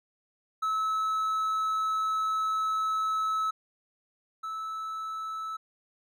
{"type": "tone pair in turn", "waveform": "triangle", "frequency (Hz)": [1298, 1307.8], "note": ["E6", "E6"], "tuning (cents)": [-27, -14], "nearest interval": "unison", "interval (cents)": 13, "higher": "second", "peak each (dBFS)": [-24, -31], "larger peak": "first", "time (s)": [[0.62, 3.51], [4.43, 5.57]], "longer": "first", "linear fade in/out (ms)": 10, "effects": []}